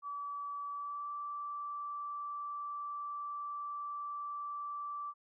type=tone with pitch glide; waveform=sine; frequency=1149 to 1165 Hz; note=D6 to D6; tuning=-38 to -14 cents; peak=-38 dBFS; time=0.02-5.14 s; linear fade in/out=50 ms; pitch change=+24 cents; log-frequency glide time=0.72-1.1 s; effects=none